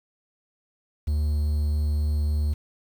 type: tone with quantisation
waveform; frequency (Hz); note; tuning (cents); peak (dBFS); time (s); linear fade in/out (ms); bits
triangle; 74.7; D2; +30; -19; 1.07-2.54; 10; 8
effects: none